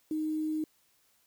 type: tone with quantisation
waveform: sine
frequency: 310.5 Hz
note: D#4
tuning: 3 cents flat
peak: -29 dBFS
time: 0.11-0.64 s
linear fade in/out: 2 ms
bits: 9
effects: white hiss -69 dBFS RMS until 1.26 s